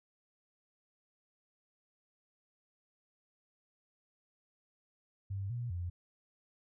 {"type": "tone with pitch steps", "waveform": "sine", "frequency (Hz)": [98, 120.4, 87.9], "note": ["G2", "B2", "F2"], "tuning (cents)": [0, -44, 12], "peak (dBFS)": -35, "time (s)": [5.3, 5.9], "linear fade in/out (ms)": 10, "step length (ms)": 200, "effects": []}